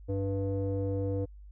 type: tone with low-pass filter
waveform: square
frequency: 98 Hz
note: G2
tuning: in tune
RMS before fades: -31 dBFS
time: 0.08-1.26 s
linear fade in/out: 20 ms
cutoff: 450 Hz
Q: 5.2
effects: added 50 Hz sine -46 dBFS peak until 1.51 s